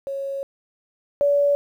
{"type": "tone pair in turn", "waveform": "sine", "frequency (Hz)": [550, 571.9], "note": ["C#5", "D5"], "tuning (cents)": [-14, -46], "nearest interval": "minor second", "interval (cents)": 68, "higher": "second", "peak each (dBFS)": [-25, -15], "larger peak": "second", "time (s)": [[0.07, 0.43], [1.21, 1.55]], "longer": "first", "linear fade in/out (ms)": 0, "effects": ["9-bit"]}